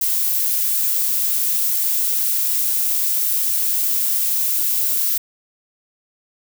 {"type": "noise", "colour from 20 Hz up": "violet", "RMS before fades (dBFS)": -19, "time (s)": [0.01, 5.18], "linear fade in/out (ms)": 5, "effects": []}